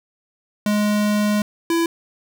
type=tone pair in turn; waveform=square; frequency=208.8 / 334.1 Hz; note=G#3 / E4; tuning=+10 / +23 cents; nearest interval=minor sixth; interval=813 cents; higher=second; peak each=-17 / -17 dBFS; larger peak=neither; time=0.66-1.42 / 1.7-1.86 s; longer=first; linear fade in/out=2 ms; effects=none